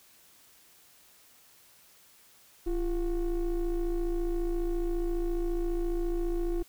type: ring-modulated tone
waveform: triangle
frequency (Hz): 185.3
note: F#3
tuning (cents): +3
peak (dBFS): -22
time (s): 2.66-6.63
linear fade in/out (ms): 10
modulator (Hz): 158
effects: white hiss -59 dBFS RMS until 6.68 s